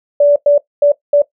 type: tone bursts at uneven times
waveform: sine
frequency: 579 Hz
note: D5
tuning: 25 cents flat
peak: -5 dBFS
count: 4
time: 0.2-0.36 / 0.46-0.58 / 0.82-0.92 / 1.13-1.22 s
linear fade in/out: 5 ms
effects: noise-tail reverb RT60 0.1 s tail -17 dB re dry